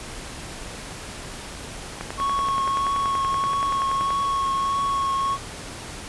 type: click train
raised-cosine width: 0.5 ms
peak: -15 dBFS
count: 23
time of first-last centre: 2.01-4.105 s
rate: 10.5 Hz
type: tone with vibrato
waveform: triangle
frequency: 1100 Hz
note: C#6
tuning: 14 cents flat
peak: -19 dBFS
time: 2.17-5.38 s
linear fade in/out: 50 ms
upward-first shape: triangle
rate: 1.6 Hz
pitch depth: 20 cents each way
effects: pink hiss -36 dBFS RMS until 6.08 s + resampled to 24000 Hz